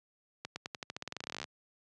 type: accelerating click train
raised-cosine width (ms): 0.2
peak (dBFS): -21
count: 23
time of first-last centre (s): 0.45-1.442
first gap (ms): 110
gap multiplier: 0.9
effects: high-pass 100 Hz 12 dB/octave + resampled to 24000 Hz